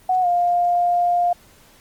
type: tone with pitch glide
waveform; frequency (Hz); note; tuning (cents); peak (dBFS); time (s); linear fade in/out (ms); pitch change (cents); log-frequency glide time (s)
sine; 740 to 703.3; F#5 to F5; 0 to +12; -15; 0.09-1.33; 5; -88; 0.21-0.27
effects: pink hiss -51 dBFS RMS until 1.8 s + Opus 24 kbps